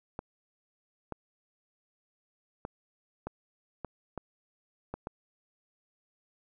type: clicks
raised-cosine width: 1 ms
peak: -22 dBFS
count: 8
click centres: 0.191 / 1.123 / 2.651 / 3.27 / 3.847 / 4.177 / 4.94 / 5.071 s
effects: none